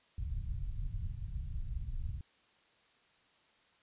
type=low-pass noise; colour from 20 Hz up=pink; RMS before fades=-38 dBFS; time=0.18-2.21 s; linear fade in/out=2 ms; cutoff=110 Hz; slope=24 dB/octave; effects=white hiss -68 dBFS RMS until 3.82 s + resampled to 8000 Hz